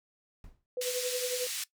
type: noise with exponential decay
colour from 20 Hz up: brown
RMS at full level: -45 dBFS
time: 0.44-0.66 s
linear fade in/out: 1 ms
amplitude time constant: 47 ms
type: tone with tremolo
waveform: sine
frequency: 498.3 Hz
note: B4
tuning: 15 cents sharp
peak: -29 dBFS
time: 0.77-1.47 s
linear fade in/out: 2 ms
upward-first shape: triangle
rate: 11 Hz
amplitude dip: 75%
type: band-pass noise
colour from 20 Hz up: white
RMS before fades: -36 dBFS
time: 0.81-1.64 s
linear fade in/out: 5 ms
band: 2400 to 9000 Hz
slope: 12 dB/octave
effects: noise-tail reverb RT60 0.1 s tail -18 dB re dry